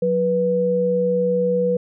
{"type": "tone pair together", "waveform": "sine", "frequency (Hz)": [181.54, 490], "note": ["F#3", "B4"], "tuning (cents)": [-33, -14], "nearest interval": "octave + perfect fourth", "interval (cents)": 1719, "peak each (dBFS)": [-23, -17], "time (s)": [0.02, 1.77], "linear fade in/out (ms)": 5, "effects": []}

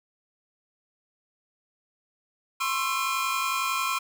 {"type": "tone cluster", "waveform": "45% pulse", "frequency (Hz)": [1041, 1092, 1335, 2426], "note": ["C6", "C#6", "E6", "D#7"], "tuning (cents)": [-9, -26, 22, -44], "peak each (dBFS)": -31, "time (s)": [2.6, 3.99], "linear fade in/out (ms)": 10, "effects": []}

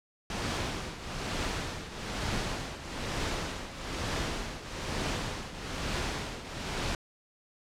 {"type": "noise with tremolo", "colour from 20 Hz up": "pink", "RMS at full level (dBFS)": -31, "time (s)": [0.3, 6.95], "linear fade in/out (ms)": 2, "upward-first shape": "triangle", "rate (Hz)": 1.1, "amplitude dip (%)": 75, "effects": ["low-pass 6000 Hz 12 dB/octave"]}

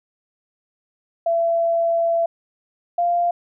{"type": "tone pair in turn", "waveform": "sine", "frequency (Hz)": [672, 695.3], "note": ["E5", "F5"], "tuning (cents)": [33, -8], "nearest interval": "minor second", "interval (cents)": 59, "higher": "second", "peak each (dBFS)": -16, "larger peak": "neither", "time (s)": [[1.26, 2.26], [2.98, 3.31]], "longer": "first", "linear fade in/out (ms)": 5, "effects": []}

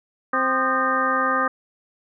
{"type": "harmonic tone with a mistuned harmonic", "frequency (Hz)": 261.6, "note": "C4", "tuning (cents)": 0, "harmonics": [1, 2, 3, 4, 5, 6, 7], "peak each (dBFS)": [-29, -27, -31, -29, -21, -26, -29], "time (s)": [0.33, 1.48], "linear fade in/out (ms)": 5, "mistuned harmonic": 5, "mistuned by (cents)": -110, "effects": []}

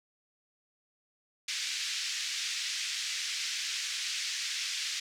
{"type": "band-pass noise", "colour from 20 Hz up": "white", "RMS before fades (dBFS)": -35, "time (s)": [1.48, 5], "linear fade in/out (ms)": 5, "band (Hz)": [1900, 6200], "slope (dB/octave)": 24, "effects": []}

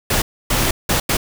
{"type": "noise bursts at uneven times", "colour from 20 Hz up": "pink", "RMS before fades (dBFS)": -17, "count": 4, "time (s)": [[0.1, 0.22], [0.5, 0.71], [0.89, 1], [1.09, 1.17]], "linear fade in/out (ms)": 5, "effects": []}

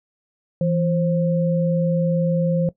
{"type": "tone pair together", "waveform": "sine", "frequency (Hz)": [166.62, 529], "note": ["E3", "C5"], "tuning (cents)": [19, 19], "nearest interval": "octave + minor sixth", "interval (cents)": 2000, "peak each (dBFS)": [-18, -22], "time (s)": [0.61, 2.69], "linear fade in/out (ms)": 2, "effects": ["noise-tail reverb RT60 0.1 s tail -18 dB re dry"]}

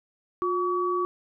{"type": "tone pair together", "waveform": "sine", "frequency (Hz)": [358.1, 1137], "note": ["F4", "C#6"], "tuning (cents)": [43, 44], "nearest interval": "octave + minor sixth", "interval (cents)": 2001, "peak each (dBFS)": -26, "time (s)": [0.42, 1.05], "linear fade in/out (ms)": 0, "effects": []}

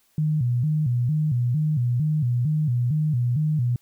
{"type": "tone with vibrato", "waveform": "sine", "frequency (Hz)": 136.8, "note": "C#3", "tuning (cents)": -23, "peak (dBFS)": -19, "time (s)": [0.18, 3.76], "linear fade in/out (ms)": 2, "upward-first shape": "square", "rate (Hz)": 2.2, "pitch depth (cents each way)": 200, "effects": ["white hiss -64 dBFS RMS until 3.81 s"]}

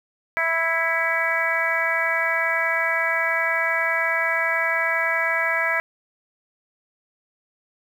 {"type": "harmonic tone with a mistuned harmonic", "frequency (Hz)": 329.6, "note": "E4", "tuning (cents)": 0, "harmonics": [2, 3, 4, 5, 6, 7], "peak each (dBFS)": [-28, -30, -29, -25, -24, -27], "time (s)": [0.37, 5.8], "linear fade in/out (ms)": 0, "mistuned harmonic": 7, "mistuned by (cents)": -25, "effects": ["8-bit"]}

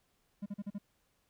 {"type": "tone bursts", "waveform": "triangle", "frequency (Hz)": 202.5, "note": "G#3", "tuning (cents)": -43, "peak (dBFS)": -34, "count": 5, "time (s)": [0.42, 0.785], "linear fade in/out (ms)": 10, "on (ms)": 41, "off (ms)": 40, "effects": ["pink hiss -75 dBFS RMS until 1.29 s"]}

